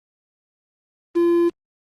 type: tone with quantisation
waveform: triangle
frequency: 342.7 Hz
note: F4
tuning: 33 cents flat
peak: -12 dBFS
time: 1.15-1.5 s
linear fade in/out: 20 ms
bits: 6
effects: low-pass 5000 Hz 12 dB/octave + Opus 24 kbps